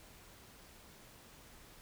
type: silence
effects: pink hiss -58 dBFS RMS until 1.81 s